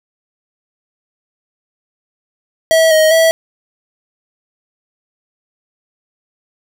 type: tone with pitch steps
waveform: square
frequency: 648 / 628 / 652 Hz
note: E5 / D#5 / E5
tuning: -30 / +16 / -19 cents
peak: -8 dBFS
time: 2.71-3.31 s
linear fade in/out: 0 ms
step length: 200 ms
effects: none